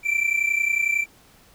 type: tone pair together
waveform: triangle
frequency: 2333 / 2364 Hz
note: D7 / D7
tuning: -12 / +11 cents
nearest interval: unison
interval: 23 cents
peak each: -20 / -22 dBFS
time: 0.03-1.06 s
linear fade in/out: 50 ms
effects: pink hiss -54 dBFS RMS until 1.54 s